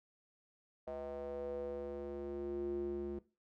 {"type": "tone with band-pass filter sweep", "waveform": "square", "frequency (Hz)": 70.6, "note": "C#2", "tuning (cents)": 32, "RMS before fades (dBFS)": -41, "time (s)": [0.87, 3.19], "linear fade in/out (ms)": 5, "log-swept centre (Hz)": [600, 310], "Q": 6.2, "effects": ["noise-tail reverb RT60 0.3 s tail -18 dB re dry"]}